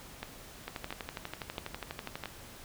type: two click trains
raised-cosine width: 0.3 ms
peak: -21 / -21 dBFS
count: 20 / 4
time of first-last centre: 0.68-2.237 / 0.23-2.257 s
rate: 12.2 / 1.48 Hz
effects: pink hiss -50 dBFS RMS until 2.64 s